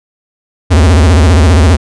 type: tone with vibrato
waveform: square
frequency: 81.7 Hz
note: E2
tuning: 15 cents flat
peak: -4 dBFS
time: 0.7-1.77 s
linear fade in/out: 20 ms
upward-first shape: sine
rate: 15 Hz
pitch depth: 250 cents each way
effects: resampled to 22050 Hz